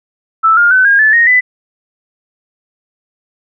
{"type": "tone with pitch steps", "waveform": "sine", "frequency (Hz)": [1318.5, 1413.1, 1514.6, 1623.3, 1739.8, 1864.6, 1998.5], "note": ["E6", "F6", "F#6", "G#6", "A6", "A#6", "B6"], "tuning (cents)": [0, 20, 40, -40, -20, 0, 20], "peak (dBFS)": -5, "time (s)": [0.43, 1.41], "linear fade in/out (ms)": 20, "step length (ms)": 140, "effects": []}